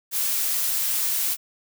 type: noise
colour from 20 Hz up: blue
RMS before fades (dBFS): -24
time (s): 0.11-1.37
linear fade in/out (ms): 50
effects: none